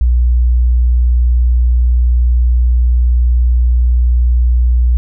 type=tone; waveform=sine; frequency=60.5 Hz; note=B1; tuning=35 cents flat; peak=-7 dBFS; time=0.01-4.97 s; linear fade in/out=0 ms; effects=none